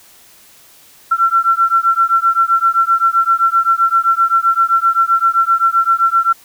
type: beating tone pair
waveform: sine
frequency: 1350 / 1357.7 Hz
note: E6 / F6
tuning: +41 / -49 cents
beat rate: 7.7 Hz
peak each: -13 dBFS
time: 1.11-6.33 s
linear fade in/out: 10 ms
effects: white hiss -45 dBFS RMS until 6.44 s